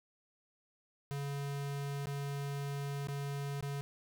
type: tone with dropouts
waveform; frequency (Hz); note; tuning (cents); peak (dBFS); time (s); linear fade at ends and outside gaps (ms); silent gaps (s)
square; 141.1; C#3; +31; -37; 1.11-3.81; 0; 2.057-2.07 / 3.071-3.085 / 3.608-3.626
effects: none